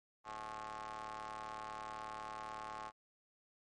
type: ring-modulated tone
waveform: sawtooth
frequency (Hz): 110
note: A2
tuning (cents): 0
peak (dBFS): -37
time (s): 0.24-2.92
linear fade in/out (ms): 50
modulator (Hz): 971
effects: low-pass 8000 Hz 12 dB/octave + MP3 48 kbps